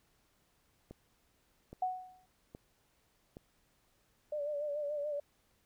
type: click train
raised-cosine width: 2 ms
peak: -34 dBFS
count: 4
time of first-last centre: 0.91-3.369 s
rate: 1.22 Hz
type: tone with exponential decay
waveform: sine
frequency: 740 Hz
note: F#5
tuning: in tune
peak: -28 dBFS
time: 1.82-2.26 s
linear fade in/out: 5 ms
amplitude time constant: 94 ms
type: tone with vibrato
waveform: sine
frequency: 587.3 Hz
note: D5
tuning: in tune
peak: -34 dBFS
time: 4.32-5.2 s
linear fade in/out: 5 ms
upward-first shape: sine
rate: 6.9 Hz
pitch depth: 50 cents each way
effects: pink hiss -73 dBFS RMS until 5.65 s